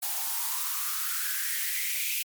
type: noise with high-pass filter sweep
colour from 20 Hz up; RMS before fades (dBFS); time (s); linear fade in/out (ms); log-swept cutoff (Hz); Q
blue; -30; 0.02-2.23; 10; 740 to 2600; 6.1
effects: MP3 96 kbps